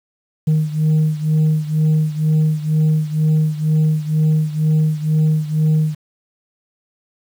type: beating tone pair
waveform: sine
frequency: 154.6 / 156.7 Hz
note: D#3 / D#3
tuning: -11 / +13 cents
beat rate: 2.1 Hz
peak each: -13 / -16 dBFS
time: 0.47-5.95 s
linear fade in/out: 10 ms
effects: tanh soft clip ceiling -10 dBFS + 7-bit